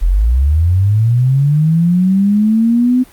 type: linear sweep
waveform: sine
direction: up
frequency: 38.59 to 256.4 Hz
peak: -8 dBFS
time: 0.01-3.04 s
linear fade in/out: 20 ms
effects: pink hiss -43 dBFS RMS until 3.12 s + Opus 48 kbps